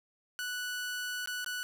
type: tone with dropouts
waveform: sawtooth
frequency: 1480 Hz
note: F#6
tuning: in tune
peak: -31 dBFS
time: 0.39-1.63 s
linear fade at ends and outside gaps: 0 ms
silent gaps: 1.259-1.274 / 1.445-1.462 s
effects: none